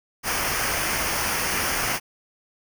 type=noise with comb filter; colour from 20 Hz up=pink; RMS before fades=-25 dBFS; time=0.23-2 s; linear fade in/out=50 ms; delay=0.26 ms; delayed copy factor=-0.65; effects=none